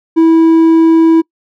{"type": "tone with hard clipping", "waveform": "sine", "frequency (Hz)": 326.4, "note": "E4", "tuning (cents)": -17, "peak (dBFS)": -5, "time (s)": [0.16, 1.22], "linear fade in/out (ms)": 20, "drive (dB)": 3, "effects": ["noise-tail reverb RT60 0.1 s tail -26 dB re dry"]}